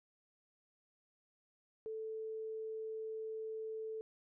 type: tone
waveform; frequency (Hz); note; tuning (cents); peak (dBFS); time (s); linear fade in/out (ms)
sine; 440; A4; 0; -40; 1.86-4.01; 0
effects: none